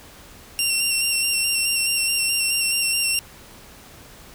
15% pulse tone with vibrato, 2748 Hz, F7, 29 cents flat, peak -12 dBFS, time 0.59-3.19 s, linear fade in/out 0 ms, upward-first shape square, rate 4.7 Hz, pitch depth 18 cents each way, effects pink hiss -45 dBFS RMS until 4.34 s

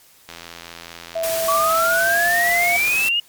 click train, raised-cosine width 0.2 ms, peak -17 dBFS, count 105, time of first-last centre 0.29-1.521 s, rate 84.5 Hz
sine tone with pitch glide, 657 to 696.1 Hz, E5 to F5, -6 to -6 cents, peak -20 dBFS, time 1.15-2.77 s, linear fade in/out 10 ms, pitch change +100 cents, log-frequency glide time 1.83-2.3 s
white noise, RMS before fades -26 dBFS, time 1.23-3.09 s, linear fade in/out 5 ms
sine exponential sweep, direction up, 1124 to 2900 Hz, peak -16 dBFS, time 1.48-3.2 s, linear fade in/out 5 ms
effects white hiss -51 dBFS RMS until 3.28 s + MP3 96 kbps

